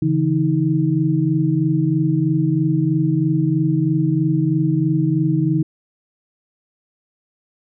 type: tone cluster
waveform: sine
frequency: 140.7 / 163.8 / 316 Hz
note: C#3 / E3 / D#4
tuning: +26 / -11 / +27 cents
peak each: -19 dBFS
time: 0.02-5.63 s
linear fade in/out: 5 ms
effects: none